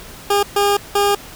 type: tone bursts at uneven times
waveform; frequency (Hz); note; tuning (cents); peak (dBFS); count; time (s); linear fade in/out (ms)
20% pulse; 405.3; G#4; -42; -8; 3; 0.3-0.43 / 0.56-0.77 / 0.95-1.15; 5
effects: pink hiss -37 dBFS RMS until 1.35 s